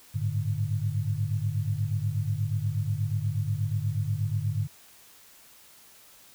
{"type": "tone cluster", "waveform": "sine", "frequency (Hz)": [100.8, 109.1, 147.4], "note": ["G2", "A2", "D3"], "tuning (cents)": [49, -14, 7], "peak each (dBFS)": [-29, -29, -32], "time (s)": [0.14, 4.68], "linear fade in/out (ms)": 20, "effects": ["white hiss -54 dBFS RMS until 6.34 s"]}